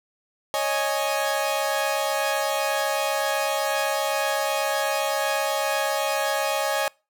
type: chord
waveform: sawtooth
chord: C# suspended second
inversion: none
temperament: equal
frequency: 554.4 / 622.3 / 830.6 Hz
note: C#5 / D#5 / G#5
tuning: 0 / 0 / 0 cents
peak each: -23 dBFS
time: 0.54-6.88 s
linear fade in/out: 0 ms
effects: noise-tail reverb RT60 0.3 s tail -25 dB re dry